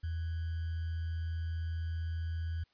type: tone with sample-and-hold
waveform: sine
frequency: 82.41 Hz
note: E2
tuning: in tune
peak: -33 dBFS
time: 0.03-2.64 s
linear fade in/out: 10 ms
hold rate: 1575 Hz
effects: white hiss -72 dBFS RMS until 2.73 s + resampled to 11025 Hz